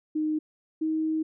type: tone pair in turn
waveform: sine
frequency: 308.6 / 315.6 Hz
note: D#4 / D#4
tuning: -14 / +25 cents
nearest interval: unison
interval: 39 cents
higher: second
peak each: -24 dBFS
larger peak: neither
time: 0.15-0.39 / 0.81-1.23 s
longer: second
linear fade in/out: 10 ms
effects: none